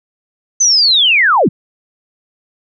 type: linear sweep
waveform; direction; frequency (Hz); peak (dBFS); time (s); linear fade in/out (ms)
sine; down; 6230 to 110; -7; 0.6-1.49; 10
effects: none